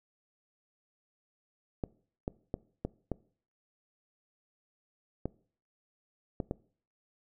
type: clicks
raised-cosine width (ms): 2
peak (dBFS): -19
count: 8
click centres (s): 1.838 / 2.279 / 2.541 / 2.85 / 3.117 / 5.256 / 6.402 / 6.511
effects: noise-tail reverb RT60 0.5 s tail -22 dB re dry